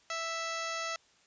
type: harmonic tone with a mistuned harmonic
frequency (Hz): 659.3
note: E5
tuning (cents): 0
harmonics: 1 / 2 / 3 / 4 / 5 / 6 / 7 / 8 / 9 / 10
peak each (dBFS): -41 / -38 / -41 / -43 / -47 / -47 / -48 / -46 / -50 / -45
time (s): 0.1-0.96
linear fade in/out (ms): 2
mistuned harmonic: 7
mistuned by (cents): -48
effects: white hiss -65 dBFS RMS until 1.26 s + resampled to 16000 Hz